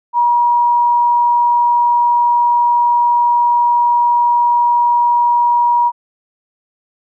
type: tone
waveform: sine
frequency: 957 Hz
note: A#5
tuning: 45 cents sharp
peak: -9 dBFS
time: 0.13-5.92 s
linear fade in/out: 50 ms
effects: none